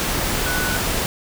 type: tone in noise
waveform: sine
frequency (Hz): 1485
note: F#6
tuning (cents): +6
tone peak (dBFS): -24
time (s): 0.46-0.77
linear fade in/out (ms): 0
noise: pink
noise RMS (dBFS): -22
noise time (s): 0-1.06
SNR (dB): -5
effects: none